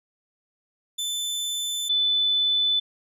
sawtooth / sine tone pair in turn, 3522 / 3502 Hz, A7 / A7, +1 / -9 cents, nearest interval unison, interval 10 cents, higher first, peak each -23 / -19 dBFS, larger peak second, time 0.98-1.89 / 1.89-2.8 s, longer neither, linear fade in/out 10 ms, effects resampled to 32000 Hz

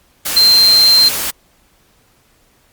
sine tone in noise, 4148 Hz, C8, 16 cents flat, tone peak -6 dBFS, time 0.36-1.09 s, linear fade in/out 10 ms, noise white, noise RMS -19 dBFS, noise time 0.25-1.31 s, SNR +10 dB, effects pink hiss -54 dBFS RMS until 2.72 s + Opus 48 kbps

